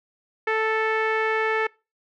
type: tone with low-pass filter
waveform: sawtooth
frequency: 440 Hz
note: A4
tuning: in tune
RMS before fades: -23 dBFS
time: 0.47-1.67 s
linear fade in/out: 5 ms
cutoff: 2000 Hz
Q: 3.6
effects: noise-tail reverb RT60 0.3 s tail -25 dB re dry